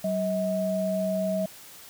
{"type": "tone pair together", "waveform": "sine", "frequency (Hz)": [190, 638.4], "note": ["F#3", "D#5"], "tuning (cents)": [46, 44], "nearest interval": "octave + major sixth", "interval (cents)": 2098, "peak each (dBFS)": [-28, -26], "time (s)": [0.04, 1.46], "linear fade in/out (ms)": 5, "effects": ["white hiss -47 dBFS RMS until 1.89 s"]}